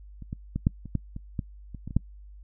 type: clicks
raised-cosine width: 5 ms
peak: -29 / -21 / -16 / -8 / -26 / -13 / -24 / -16 / -27 / -23 / -26 / -9 dBFS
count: 12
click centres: 0.223 / 0.329 / 0.56 / 0.669 / 0.857 / 0.953 / 1.164 / 1.392 / 1.747 / 1.876 / 1.908 / 1.966 s
effects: noise-tail reverb RT60 0.1 s tail -25 dB re dry + added 50 Hz sine -44 dBFS peak until 2.43 s